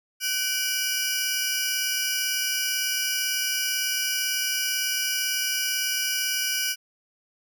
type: tone cluster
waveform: sawtooth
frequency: 1516 / 2336 / 2899 / 5070 / 5760 Hz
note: F#6 / D7 / F#7 / D#8 / F#8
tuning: +42 / -10 / -36 / +32 / -47 cents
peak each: -28 dBFS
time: 0.2-6.76 s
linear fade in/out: 50 ms
effects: none